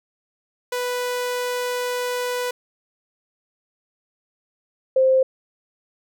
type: tone pair in turn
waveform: sawtooth / sine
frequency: 493.9 / 524 Hz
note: B4 / C5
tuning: 0 / +2 cents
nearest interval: minor second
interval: 102 cents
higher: second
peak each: -19 / -13 dBFS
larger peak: second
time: 0.72-2.51 / 4.96-5.23 s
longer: first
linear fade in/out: 5 ms
effects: none